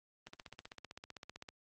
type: click train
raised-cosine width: 0.2 ms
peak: -30 dBFS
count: 20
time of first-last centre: 0.27-1.488 s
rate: 15.6 Hz
effects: high-pass 60 Hz 12 dB/octave + Opus 24 kbps